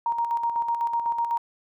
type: tone with tremolo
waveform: sine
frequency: 935 Hz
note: A#5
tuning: 5 cents sharp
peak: -21 dBFS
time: 0.06-1.38 s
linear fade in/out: 2 ms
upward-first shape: square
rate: 8 Hz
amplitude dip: 50%
effects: none